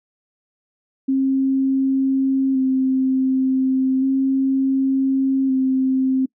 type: tone with vibrato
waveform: sine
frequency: 265 Hz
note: C4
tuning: 22 cents sharp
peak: -15 dBFS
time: 1.08-6.26 s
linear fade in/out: 10 ms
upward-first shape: square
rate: 0.34 Hz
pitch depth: 17 cents each way
effects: noise-tail reverb RT60 0.1 s tail -24 dB re dry